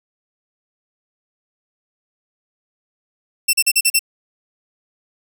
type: tone bursts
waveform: 10% pulse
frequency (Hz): 2690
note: E7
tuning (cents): +34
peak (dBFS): -3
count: 6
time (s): 3.48-3.993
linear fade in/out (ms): 10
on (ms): 53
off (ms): 39
effects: none